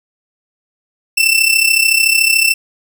sawtooth tone with amplitude modulation, 2674 Hz, E7, 24 cents sharp, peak -3 dBFS, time 1.17-2.54 s, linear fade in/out 10 ms, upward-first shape sine, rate 33.7 Hz, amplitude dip 70%, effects none

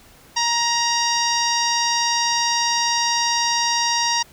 sawtooth tone with low-pass filter, 940 Hz, A#5, 14 cents sharp, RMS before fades -20 dBFS, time 0.36-4.23 s, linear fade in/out 10 ms, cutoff 5400 Hz, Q 6.6, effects pink hiss -49 dBFS RMS until 4.32 s

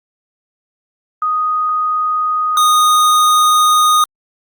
sine / square tone pair in turn, 1244.5 / 1235.9 Hz, D#6 / D#6, 0 / -12 cents, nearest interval unison, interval 12 cents, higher first, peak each -13 / -9 dBFS, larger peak second, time 1.22-2.57 / 2.57-4.04 s, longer second, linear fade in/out 2 ms, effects Opus 24 kbps

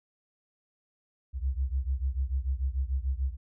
sine beating tone pair, 63.6 / 70.4 Hz, C2 / C#2, -48 / +27 cents, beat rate 6.8 Hz, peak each -29 / -31 dBFS, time 1.33-3.37 s, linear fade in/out 50 ms, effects none

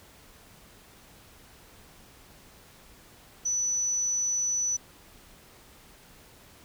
sine tone, 5960 Hz, F#8, 12 cents sharp, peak -25 dBFS, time 3.45-4.77 s, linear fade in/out 10 ms, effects pink hiss -54 dBFS RMS until 6.64 s

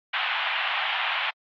white band-pass noise, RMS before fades -27 dBFS, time 0.13-1.31 s, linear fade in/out 10 ms, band 720 to 3300 Hz, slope 48 dB/octave, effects AAC 48 kbps

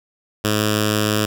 5% pulse tone with notch filter, 106.2 Hz, G#2, 39 cents sharp, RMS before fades -19 dBFS, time 0.44-1.26 s, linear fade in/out 10 ms, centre 840 Hz, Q 0.89, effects none

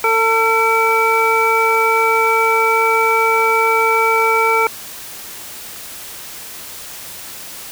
harmonic tone with a mistuned harmonic, 449.4 Hz, A4, 37 cents sharp, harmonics 1 / 2 / 3 / 5, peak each -17 / -17 / -17 / -17 dBFS, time 0.04-4.67 s, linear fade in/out 2 ms, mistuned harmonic 5, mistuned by +40 cents, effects white hiss -32 dBFS RMS until 7.71 s

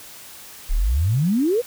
sine exponential sweep, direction up, 30.87 to 513 Hz, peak -16 dBFS, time 0.69-1.62 s, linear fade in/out 20 ms, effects white hiss -41 dBFS RMS until 1.66 s

